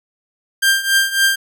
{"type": "tone with tremolo", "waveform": "sawtooth", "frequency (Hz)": 1588, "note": "G6", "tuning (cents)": 22, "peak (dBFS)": -6, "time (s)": [0.62, 1.36], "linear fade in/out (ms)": 10, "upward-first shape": "triangle", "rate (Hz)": 3.6, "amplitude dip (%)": 85, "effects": []}